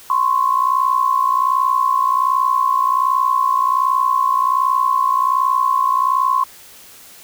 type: tone pair together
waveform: sine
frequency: 1031.7 / 1093 Hz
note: C6 / C#6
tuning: -25 / -25 cents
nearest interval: minor second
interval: 100 cents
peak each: -16 dBFS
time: 0.1-6.44 s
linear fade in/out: 2 ms
effects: white hiss -42 dBFS RMS until 7.23 s